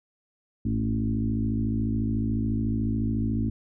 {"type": "tone with frequency modulation", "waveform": "sine", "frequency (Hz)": 164.81, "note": "E3", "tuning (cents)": 0, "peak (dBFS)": -23, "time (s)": [0.65, 3.5], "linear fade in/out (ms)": 5, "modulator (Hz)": 54, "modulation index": 2.3, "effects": []}